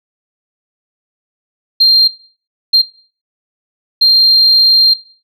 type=tone bursts at uneven times; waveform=sine; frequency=4186 Hz; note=C8; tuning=in tune; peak=-3 dBFS; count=3; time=1.8-2.08 / 2.73-2.82 / 4.01-4.94 s; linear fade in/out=10 ms; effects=noise-tail reverb RT60 0.4 s tail -17 dB re dry + tanh soft clip ceiling -1 dBFS